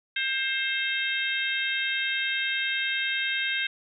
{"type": "harmonic tone", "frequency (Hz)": 530, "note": "C5", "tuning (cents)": 22, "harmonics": [3, 4, 5, 6, 7], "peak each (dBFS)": [-30, -31, -32, -33, -33], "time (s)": [0.16, 3.67], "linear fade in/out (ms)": 5, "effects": []}